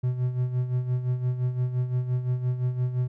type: tone with tremolo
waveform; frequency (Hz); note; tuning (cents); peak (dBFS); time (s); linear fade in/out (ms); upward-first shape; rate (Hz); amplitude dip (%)
triangle; 125.4; B2; +27; -19; 0.03-3.08; 10; sine; 5.8; 65
effects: none